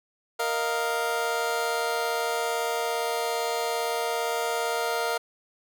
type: chord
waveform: 25% pulse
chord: Bb suspended fourth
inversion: none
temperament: just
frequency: 466.2 / 621.6 / 699.2 Hz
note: Bb4 / Eb5 / F5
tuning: 0 / -2 / +2 cents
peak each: -25 / -29 / -26 dBFS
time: 0.39-5.18 s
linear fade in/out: 10 ms
effects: none